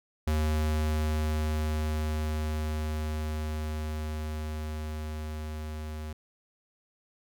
square tone with level ramp, 77.1 Hz, D#2, 15 cents flat, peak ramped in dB -25 to -36 dBFS, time 0.27-6.13 s, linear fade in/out 5 ms, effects none

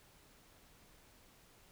silence, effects pink hiss -64 dBFS RMS until 1.71 s

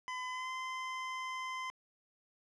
25% pulse tone with pitch glide, 1012 to 1032.7 Hz, B5 to C6, +42 to -23 cents, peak -34 dBFS, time 0.08-1.7 s, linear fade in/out 0 ms, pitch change +35 cents, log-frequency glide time 0.31-0.5 s, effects low-pass 5000 Hz 12 dB/octave

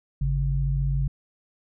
sine tone pair together, 51.32 / 138.59 Hz, G#1 / C#3, -20 / 0 cents, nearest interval octave + perfect fourth, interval 1720 cents, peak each -24 dBFS, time 0.21-1.08 s, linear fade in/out 5 ms, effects none

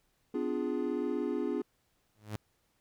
triangle chord, B diminished seventh, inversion none, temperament equal with one note detuned, 252.4 / 293.7 / 349.2 / 415.3 Hz, B3 / D4 / F4 / Ab4, +38 / 0 / 0 / 0 cents, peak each -34 dBFS, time 0.34-1.62 s, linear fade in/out 5 ms
sawtooth tone with exponential growth, 106.1 Hz, G#2, 38 cents sharp, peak -29 dBFS, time 2.15-2.36 s, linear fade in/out 0 ms, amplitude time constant 44 ms
effects pink hiss -74 dBFS RMS until 2.8 s

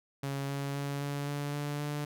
sawtooth tone with pitch steps, 138.59 / 139.96 / 141.34 / 142.73 / 144.14 / 145.56 / 147 Hz, C#3 / C#3 / C#3 / D3 / D3 / D3 / D3, 0 / +17 / +34 / -49 / -32 / -15 / +2 cents, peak -29 dBFS, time 0.23-2.05 s, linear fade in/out 5 ms, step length 260 ms, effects none

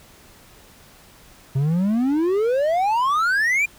triangle exponential sweep, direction up, 129.9 to 2446 Hz, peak -15 dBFS, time 1.55-3.66 s, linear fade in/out 10 ms, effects pink hiss -49 dBFS RMS until 3.78 s

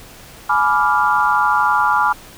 sine chord, G# diminished seventh, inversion none, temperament equal with one note detuned, 844.6 / 987.8 / 1174.7 / 1396.9 Hz, G#5 / B5 / D6 / F6, +29 / 0 / 0 / 0 cents, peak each -18 dBFS, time 0.49-2.13 s, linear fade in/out 10 ms, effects pink hiss -40 dBFS RMS until 2.37 s

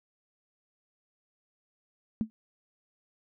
sine tone with exponential decay, 220 Hz, A3, in tune, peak -21 dBFS, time 2.21-2.3 s, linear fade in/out 0 ms, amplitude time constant 18 ms, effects none

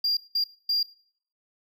triangle tone bursts at uneven times, 4787 Hz, D8, 32 cents sharp, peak -20 dBFS, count 3, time 0.04-0.17 / 0.35-0.44 / 0.69-0.83 s, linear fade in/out 5 ms, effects noise-tail reverb RT60 0.6 s tail -23 dB re dry + tanh soft clip ceiling -16 dBFS

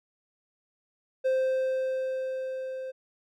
triangle tone with level ramp, 522 Hz, C5, 4 cents flat, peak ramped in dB -20 to -32 dBFS, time 1.24-2.92 s, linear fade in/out 20 ms, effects none

